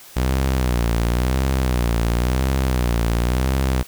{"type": "tone with vibrato", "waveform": "sawtooth", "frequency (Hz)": 61.8, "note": "B1", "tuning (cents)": 2, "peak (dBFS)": -13, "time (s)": [0.16, 3.83], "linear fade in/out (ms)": 10, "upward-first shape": "sine", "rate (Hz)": 0.95, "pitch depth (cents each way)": 130, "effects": ["white hiss -43 dBFS RMS until 3.87 s"]}